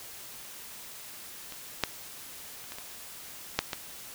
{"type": "clicks", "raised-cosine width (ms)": 0.2, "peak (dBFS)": [-24, -7, -30, -23, -23, -6, -14], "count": 7, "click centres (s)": [1.523, 1.837, 2.641, 2.721, 2.785, 3.59, 3.732], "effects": ["white hiss -45 dBFS RMS until 4.14 s"]}